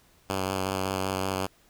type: tone with vibrato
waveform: 5% pulse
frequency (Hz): 95.3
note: G2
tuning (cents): -48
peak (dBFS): -16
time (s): 0.29-1.47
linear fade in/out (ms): 10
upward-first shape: sine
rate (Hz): 5.3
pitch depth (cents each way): 24
effects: pink hiss -61 dBFS RMS until 1.69 s